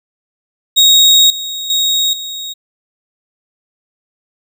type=tone with level steps; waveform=35% pulse; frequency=3766 Hz; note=A#7; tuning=17 cents sharp; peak=-3 / -18 / -9 / -20 dBFS; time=0.76-2.54 s; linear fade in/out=20 ms; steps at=1.3 / 1.7 / 2.13 s; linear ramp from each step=2 ms; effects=none